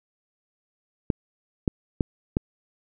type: clicks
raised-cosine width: 3 ms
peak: -8 dBFS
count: 4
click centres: 1.102 / 1.678 / 2.008 / 2.369 s
effects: none